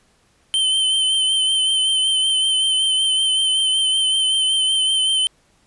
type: tone with vibrato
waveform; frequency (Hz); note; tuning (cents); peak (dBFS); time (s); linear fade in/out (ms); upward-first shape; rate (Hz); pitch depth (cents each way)
square; 3086; G7; -28; -16; 0.54-5.27; 0; sine; 5.3; 29
effects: pink hiss -59 dBFS RMS until 5.66 s + resampled to 24000 Hz